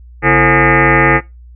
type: tone with frequency modulation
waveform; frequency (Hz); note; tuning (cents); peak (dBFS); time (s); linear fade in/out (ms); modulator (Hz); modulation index
sine; 840; G#5; +19; -6; 0.22-1.21; 50; 196; 6.9
effects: noise-tail reverb RT60 0.2 s tail -19 dB re dry + added 60 Hz sine -34 dBFS peak until 1.55 s